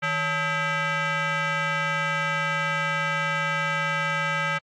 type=tone with frequency modulation; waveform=sine; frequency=157.6 Hz; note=D#3; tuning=23 cents sharp; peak=-20 dBFS; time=0.02-4.59 s; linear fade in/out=20 ms; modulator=721 Hz; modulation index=3.2; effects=tanh soft clip ceiling -22 dBFS + AAC 64 kbps